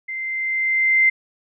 sine tone with level ramp, 2082 Hz, C7, 9 cents flat, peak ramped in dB -26 to -11 dBFS, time 0.08-1.1 s, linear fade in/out 10 ms, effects none

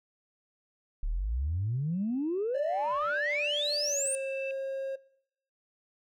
sine exponential sweep, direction up, 34.24 to 9270 Hz, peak -27 dBFS, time 1.03-4.15 s, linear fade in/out 0 ms
sine tone with exponential growth, 2647 Hz, E7, 7 cents sharp, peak -36 dBFS, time 1.93-4.51 s, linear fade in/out 1 ms, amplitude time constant 560 ms
triangle tone with pitch glide, 587.3 to 538.6 Hz, D5 to C#5, 0 to -50 cents, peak -29 dBFS, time 2.54-4.96 s, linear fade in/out 10 ms, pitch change -150 cents, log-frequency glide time 3.84-4.1 s
effects noise-tail reverb RT60 0.7 s tail -23 dB re dry + tanh soft clip ceiling -23 dBFS

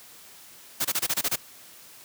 white noise bursts, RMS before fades -25 dBFS, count 8, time 0.8-1.36 s, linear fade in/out 10 ms, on 49 ms, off 24 ms, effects white hiss -49 dBFS RMS until 2.04 s + high-pass 80 Hz 12 dB/octave

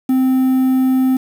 triangle tone with quantisation, 260 Hz, C4, 11 cents flat, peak -9 dBFS, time 0.09-1.17 s, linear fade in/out 5 ms, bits 6, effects none

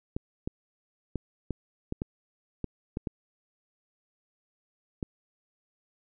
clicks, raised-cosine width 3 ms, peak -18 dBFS, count 10, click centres 0.165 / 0.475 / 1.157 / 1.507 / 1.924 / 2.019 / 2.643 / 2.971 / 3.072 / 5.028 s, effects none

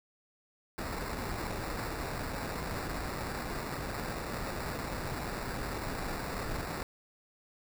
pink noise with sample-and-hold, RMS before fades -37 dBFS, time 0.78-6.83 s, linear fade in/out 0 ms, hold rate 3150 Hz, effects none

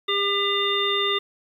harmonic tone, 400.5 Hz, G4, 37 cents sharp, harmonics 1 / 3 / 5 / 7 / 9, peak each -26 / -27 / -29 / -30 / -24 dBFS, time 0.08-1.19 s, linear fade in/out 10 ms, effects 9-bit

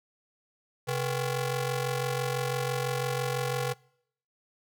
sawtooth ring-modulated tone, 310 Hz, D#4, 6 cents flat, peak -21 dBFS, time 0.87-3.74 s, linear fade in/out 20 ms, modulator 178 Hz, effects noise-tail reverb RT60 0.7 s tail -26 dB re dry

